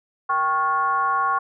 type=tone with frequency modulation; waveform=sine; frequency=1100 Hz; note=C#6; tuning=14 cents flat; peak=-18 dBFS; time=0.29-1.39 s; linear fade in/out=10 ms; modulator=318 Hz; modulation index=0.84; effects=none